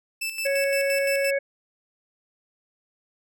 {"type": "tone with tremolo", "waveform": "sawtooth", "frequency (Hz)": 2642, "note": "E7", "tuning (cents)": 3, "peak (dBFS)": -23, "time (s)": [0.21, 1.31], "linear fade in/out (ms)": 10, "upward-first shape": "square", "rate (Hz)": 5.8, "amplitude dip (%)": 60}
{"type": "harmonic tone", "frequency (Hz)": 554.4, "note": "C#5", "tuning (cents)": 0, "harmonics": [1, 3, 4], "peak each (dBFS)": [-22, -31, -30], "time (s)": [0.45, 1.39], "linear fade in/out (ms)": 10}
{"effects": []}